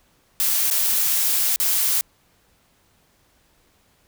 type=noise with dropouts; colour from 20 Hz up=blue; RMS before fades=-20 dBFS; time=0.4-2.01 s; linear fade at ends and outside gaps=0 ms; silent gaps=0.701-0.711 / 1.56-1.6 s; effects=pink hiss -61 dBFS RMS until 4.07 s